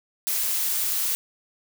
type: noise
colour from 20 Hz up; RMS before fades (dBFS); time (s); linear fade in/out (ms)
blue; -25; 0.27-1.15; 0
effects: none